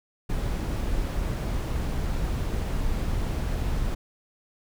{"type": "noise", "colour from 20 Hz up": "brown", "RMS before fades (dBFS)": -27, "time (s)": [0.29, 3.95], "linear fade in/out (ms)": 10, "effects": []}